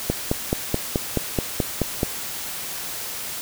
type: click train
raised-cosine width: 2 ms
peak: -6 dBFS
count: 10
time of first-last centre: 0.1-2.031 s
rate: 4.66 Hz
effects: white hiss -31 dBFS RMS until 3.41 s